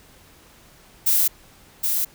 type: noise with echo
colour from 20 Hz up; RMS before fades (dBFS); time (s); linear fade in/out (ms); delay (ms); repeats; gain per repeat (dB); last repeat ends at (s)
violet; -18; 1.06-1.28; 10; 770; 1; -4; 2.05
effects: pink hiss -51 dBFS RMS until 2.14 s